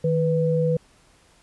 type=tone pair together; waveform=sine; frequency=157.6 / 494.3 Hz; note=D#3 / B4; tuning=+23 / +1 cents; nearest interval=octave + minor sixth; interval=1978 cents; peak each=-21 dBFS; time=0.04-0.77 s; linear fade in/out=5 ms; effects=pink hiss -57 dBFS RMS until 1.42 s + resampled to 24000 Hz